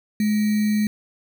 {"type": "tone with sample-and-hold", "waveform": "sine", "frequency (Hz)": 211.5, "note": "G#3", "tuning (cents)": 32, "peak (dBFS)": -17, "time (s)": [0.2, 0.87], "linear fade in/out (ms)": 2, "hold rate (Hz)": 2100, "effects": []}